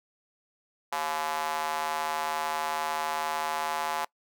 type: tone with high-pass filter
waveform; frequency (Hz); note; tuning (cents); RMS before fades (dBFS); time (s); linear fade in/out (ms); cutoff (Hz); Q
square; 77.78; D#2; 0; -31; 0.92-4.05; 5; 860; 2.9
effects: noise-tail reverb RT60 0.1 s tail -23 dB re dry